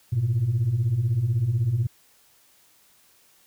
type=beating tone pair; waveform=sine; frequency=104.5 / 120.5 Hz; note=G#2 / B2; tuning=+11 / -42 cents; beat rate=16 Hz; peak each=-25 / -20 dBFS; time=0.12-1.87 s; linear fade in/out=10 ms; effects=tanh soft clip ceiling -16 dBFS + white hiss -59 dBFS RMS until 3.46 s